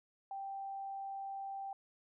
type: tone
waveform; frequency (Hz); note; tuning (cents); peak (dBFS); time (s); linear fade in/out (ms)
sine; 784; G5; 0; -40; 0.31-1.73; 2
effects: none